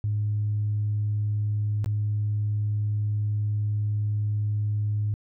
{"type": "tone with dropouts", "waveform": "sine", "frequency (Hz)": 104.9, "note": "G#2", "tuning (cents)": 18, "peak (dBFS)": -22, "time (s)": [0.04, 5.14], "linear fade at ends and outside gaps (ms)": 0, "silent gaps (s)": [1.844, 1.86], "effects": ["tanh soft clip ceiling -18 dBFS"]}